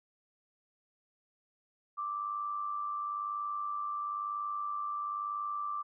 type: tone with amplitude modulation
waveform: sine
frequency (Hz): 1174.7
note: D6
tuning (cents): 0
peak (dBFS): -31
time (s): 1.97-5.83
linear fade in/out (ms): 20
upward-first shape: sine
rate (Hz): 101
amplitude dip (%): 50
effects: none